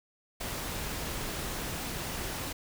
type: noise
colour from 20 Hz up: pink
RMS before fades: -36 dBFS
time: 0.4-2.53 s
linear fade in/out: 10 ms
effects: none